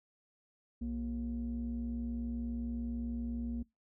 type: tone pair together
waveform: sine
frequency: 62.24 / 235 Hz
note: B1 / A#3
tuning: +14 / +14 cents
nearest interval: octave + major seventh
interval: 2300 cents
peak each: -38 / -35 dBFS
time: 0.81-3.63 s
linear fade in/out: 10 ms
effects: noise-tail reverb RT60 0.2 s tail -23 dB re dry + tanh soft clip ceiling -30 dBFS